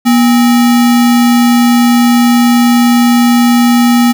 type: tone with sample-and-hold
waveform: sine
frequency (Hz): 240.3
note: B3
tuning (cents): -47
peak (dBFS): -4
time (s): 0.05-4.13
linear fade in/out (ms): 20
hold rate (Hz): 1050
effects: none